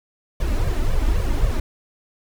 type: noise with flanger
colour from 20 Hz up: brown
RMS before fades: -19 dBFS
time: 0.4-1.6 s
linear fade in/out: 5 ms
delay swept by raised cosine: 1.7 to 3.4 ms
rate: 3.8 Hz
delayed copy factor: +1
effects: none